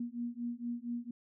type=beating tone pair; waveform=sine; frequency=236.5 / 240.8 Hz; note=A#3 / B3; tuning=+25 / -44 cents; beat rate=4.3 Hz; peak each=-39 / -39 dBFS; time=0-1.11 s; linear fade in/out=5 ms; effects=none